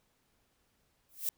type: noise with exponential growth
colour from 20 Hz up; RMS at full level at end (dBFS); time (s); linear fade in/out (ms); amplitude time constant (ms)
violet; -29; 1.09-1.29; 1; 42
effects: pink hiss -74 dBFS RMS until 1.37 s